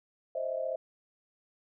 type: tone cluster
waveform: sine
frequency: 526 / 621 / 656 Hz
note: C5 / D#5 / E5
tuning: +9 / -3 / -9 cents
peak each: -34 / -36 / -36 dBFS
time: 0.35-0.76 s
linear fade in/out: 5 ms
effects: none